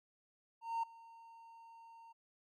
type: tone with ADSR envelope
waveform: triangle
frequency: 917 Hz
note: A#5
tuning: 29 cents flat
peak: -30 dBFS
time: 0.61-2.13 s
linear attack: 220 ms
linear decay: 6 ms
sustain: -23 dB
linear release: 16 ms
effects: tanh soft clip ceiling -28 dBFS + AAC 64 kbps